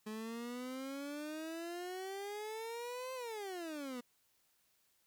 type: exponential two-way sweep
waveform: 30% pulse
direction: up then down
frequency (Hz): 212.9 to 523.3 to 239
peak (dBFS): -39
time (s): 0.06-4.01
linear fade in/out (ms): 10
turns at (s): 3.14
effects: white hiss -75 dBFS RMS until 5.06 s